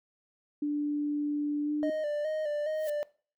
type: tone with pitch glide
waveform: sine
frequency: 293.7 to 298.5 Hz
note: D4 to D4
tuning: 0 to +28 cents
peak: -27 dBFS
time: 0.62-1.9 s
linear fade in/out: 5 ms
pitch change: +28 cents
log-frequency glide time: 1.63-1.72 s
type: tone with vibrato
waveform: triangle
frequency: 606 Hz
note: D#5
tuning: 46 cents flat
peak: -27 dBFS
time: 1.83-3.03 s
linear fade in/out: 0 ms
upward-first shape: square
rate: 2.4 Hz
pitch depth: 44 cents each way
type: noise with exponential growth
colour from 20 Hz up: blue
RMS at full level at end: -42 dBFS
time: 2.69-2.9 s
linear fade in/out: 5 ms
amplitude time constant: 44 ms
effects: noise-tail reverb RT60 0.4 s tail -20 dB re dry